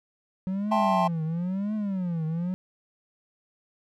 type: tone with vibrato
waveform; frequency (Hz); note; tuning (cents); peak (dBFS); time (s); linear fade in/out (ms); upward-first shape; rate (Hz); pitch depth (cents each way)
triangle; 184.1; F#3; -8; -24; 0.47-2.54; 0; triangle; 0.98; 290
type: chord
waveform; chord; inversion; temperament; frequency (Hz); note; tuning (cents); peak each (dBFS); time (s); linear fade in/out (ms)
triangle; A minor seventh; second; just; 660 / 792 / 880 / 1056; E5 / G5 / A5 / C6; +2 / +18 / 0 / +16; -25; 0.71-1.08; 10
effects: none